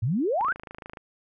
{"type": "exponential sweep", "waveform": "sine", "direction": "up", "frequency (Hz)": [100.6, 1643], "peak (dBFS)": -22, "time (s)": [0.02, 0.53], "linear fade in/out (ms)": 10}
{"type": "click train", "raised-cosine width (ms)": 0.5, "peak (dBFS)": -24, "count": 16, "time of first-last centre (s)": [0.41, 0.972], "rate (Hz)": 26.7}
{"effects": []}